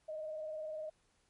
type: tone with vibrato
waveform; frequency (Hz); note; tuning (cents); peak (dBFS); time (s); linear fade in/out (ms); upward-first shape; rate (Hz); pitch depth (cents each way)
sine; 622.3; D#5; 0; -39; 0.08-0.9; 10; triangle; 20; 55
effects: pink hiss -74 dBFS RMS until 1.29 s + MP3 48 kbps